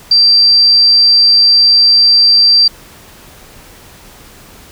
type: tone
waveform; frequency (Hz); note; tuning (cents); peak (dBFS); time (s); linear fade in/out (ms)
sine; 4699; D8; 0; -4; 0.11-2.68; 5
effects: pink hiss -38 dBFS RMS until 4.71 s